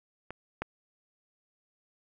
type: clicks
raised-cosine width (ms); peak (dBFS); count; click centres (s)
0.5; -24 / -17; 2; 0.306 / 0.62
effects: none